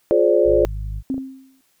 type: chord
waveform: sine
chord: D half-diminished seventh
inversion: first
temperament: just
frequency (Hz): 352.4 / 422.9 / 528.6 / 587.3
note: F4 / Ab4 / C5 / D5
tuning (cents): +16 / +31 / +18 / 0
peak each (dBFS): -18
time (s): 0.11-0.65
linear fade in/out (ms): 0
type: harmonic tone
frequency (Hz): 51.6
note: G#1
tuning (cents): -10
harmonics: 1 / 2 / 3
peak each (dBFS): -25 / -32 / -39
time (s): 0.44-1.03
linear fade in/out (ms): 50
type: tone with exponential decay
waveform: sine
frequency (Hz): 265.4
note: C4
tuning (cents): +25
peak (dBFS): -18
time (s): 1.1-1.61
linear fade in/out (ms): 1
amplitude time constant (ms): 110
type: clicks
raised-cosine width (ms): 2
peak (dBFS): -22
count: 2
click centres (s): 1.143 / 1.18
effects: white hiss -63 dBFS RMS until 1.8 s